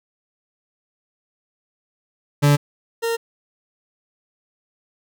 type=tone pair in turn; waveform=40% pulse; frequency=144.8 / 460.8 Hz; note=D3 / A#4; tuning=-24 / -20 cents; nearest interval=octave + minor sixth; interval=2004 cents; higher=second; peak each=-11 / -19 dBFS; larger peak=first; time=2.42-2.57 / 3.02-3.17 s; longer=neither; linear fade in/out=20 ms; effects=none